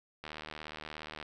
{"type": "click train", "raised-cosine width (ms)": 0.3, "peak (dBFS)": -26, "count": 77, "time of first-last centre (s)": [0.24, 1.227], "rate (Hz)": 77, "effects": []}